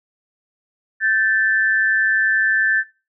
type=tone pair together; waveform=sine; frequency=1551.3 / 1760 Hz; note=G6 / A6; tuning=-19 / 0 cents; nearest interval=major second; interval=219 cents; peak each=-19 / -16 dBFS; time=1-2.84 s; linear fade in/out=50 ms; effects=noise-tail reverb RT60 0.3 s tail -18 dB re dry